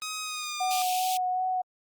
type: tone with pitch glide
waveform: 10% pulse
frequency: 1261 to 1200.6 Hz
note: D#6 to D6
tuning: +23 to +38 cents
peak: -24 dBFS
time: 0.02-0.82 s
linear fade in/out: 0 ms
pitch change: -85 cents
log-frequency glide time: 0.23-0.61 s
type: tone with vibrato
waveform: sine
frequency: 739 Hz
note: F#5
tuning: 2 cents flat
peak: -25 dBFS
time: 0.6-1.62 s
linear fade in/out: 10 ms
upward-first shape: sine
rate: 2.6 Hz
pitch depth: 15 cents each way
type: high-pass noise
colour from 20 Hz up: pink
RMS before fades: -34 dBFS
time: 0.71-1.17 s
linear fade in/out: 0 ms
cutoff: 2400 Hz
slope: 96 dB/octave
effects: Opus 32 kbps

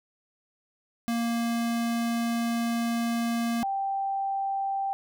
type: tone pair in turn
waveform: square / sine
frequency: 233.1 / 784.1 Hz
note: A#3 / G5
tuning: 0 / 0 cents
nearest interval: octave + major sixth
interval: 2100 cents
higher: second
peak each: -26 dBFS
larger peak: neither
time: 1.08-3.63 / 3.63-4.93 s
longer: first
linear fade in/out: 0 ms
effects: none

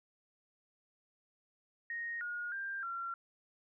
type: tone with pitch steps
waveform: sine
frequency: 1865 / 1436 / 1589 / 1369 Hz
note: A#6 / F6 / G6 / F6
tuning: 0 / +48 / +23 / -35 cents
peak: -37 dBFS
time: 1.9-3.14 s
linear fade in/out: 2 ms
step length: 310 ms
effects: none

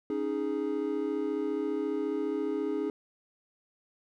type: chord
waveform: triangle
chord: C# suspended second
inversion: none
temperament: just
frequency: 277.2 / 311.8 / 415.8 Hz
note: C#4 / D#4 / G#4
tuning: 0 / +4 / +2 cents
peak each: -33 / -31 / -30 dBFS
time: 0.1-2.9 s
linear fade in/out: 2 ms
effects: none

